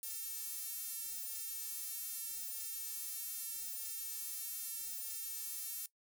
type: tone with high-pass filter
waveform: sawtooth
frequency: 449.6 Hz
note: A4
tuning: 37 cents sharp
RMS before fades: -43 dBFS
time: 0.03-5.86 s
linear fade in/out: 2 ms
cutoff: 10000 Hz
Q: 0.84
effects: noise-tail reverb RT60 0.1 s tail -18 dB re dry